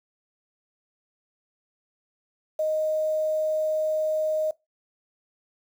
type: tone with quantisation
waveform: sine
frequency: 622.3 Hz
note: D#5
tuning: in tune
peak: -22 dBFS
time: 2.59-4.51 s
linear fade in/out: 5 ms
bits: 8
effects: noise-tail reverb RT60 0.2 s tail -21 dB re dry